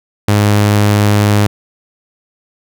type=tone; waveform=sawtooth; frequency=103.6 Hz; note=G#2; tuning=4 cents flat; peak=-4 dBFS; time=0.28-1.47 s; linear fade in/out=5 ms; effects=none